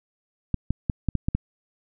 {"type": "clicks", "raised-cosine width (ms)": 5, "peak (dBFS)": -10, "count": 7, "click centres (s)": [0.543, 0.706, 0.898, 1.087, 1.153, 1.285, 1.35], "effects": []}